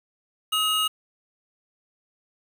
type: tone pair together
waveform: square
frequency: 1272 / 2859 Hz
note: D#6 / F7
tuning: +38 / +40 cents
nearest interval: octave + major second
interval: 1402 cents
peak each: -27 / -23 dBFS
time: 0.52-0.88 s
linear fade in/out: 10 ms
effects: 8-bit